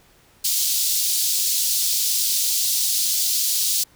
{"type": "high-pass noise", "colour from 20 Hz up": "pink", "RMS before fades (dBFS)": -21, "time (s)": [0.44, 3.84], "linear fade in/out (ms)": 10, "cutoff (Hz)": 4100, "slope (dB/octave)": 24, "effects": ["pink hiss -55 dBFS RMS until 3.95 s"]}